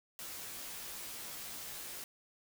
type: noise with comb filter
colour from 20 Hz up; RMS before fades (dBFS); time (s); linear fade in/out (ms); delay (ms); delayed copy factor
white; -45; 0.19-2.04; 0; 15; -0.85
effects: none